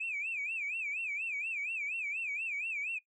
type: tone with vibrato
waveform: sine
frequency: 2474 Hz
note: D#7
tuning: 10 cents flat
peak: -33 dBFS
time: 0-2.99 s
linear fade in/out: 10 ms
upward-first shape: sine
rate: 4.2 Hz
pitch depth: 170 cents each way
effects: noise-tail reverb RT60 0.1 s tail -19 dB re dry + tanh soft clip ceiling -29 dBFS